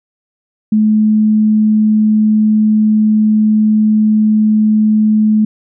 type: tone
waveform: sine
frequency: 214.8 Hz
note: A3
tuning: 41 cents flat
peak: -7 dBFS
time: 0.72-5.45 s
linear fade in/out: 5 ms
effects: none